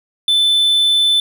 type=tone; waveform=triangle; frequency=3520 Hz; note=A7; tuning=in tune; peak=-9 dBFS; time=0.28-1.2 s; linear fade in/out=2 ms; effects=none